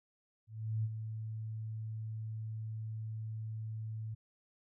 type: tone with ADSR envelope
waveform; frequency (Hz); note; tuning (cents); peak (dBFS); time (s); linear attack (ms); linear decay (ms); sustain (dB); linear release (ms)
sine; 110; A2; 0; -30; 0.47-4.15; 370; 44; -8; 14
effects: none